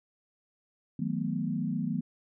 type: chord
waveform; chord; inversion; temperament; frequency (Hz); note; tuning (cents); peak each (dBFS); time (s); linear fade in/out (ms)
sine; B dominant seventh; first; equal with one note detuned; 158.92 / 185 / 220 / 246.9; D#3 / F#3 / A3 / B3; +37 / 0 / 0 / 0; -34; 0.99-2.01; 5
effects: none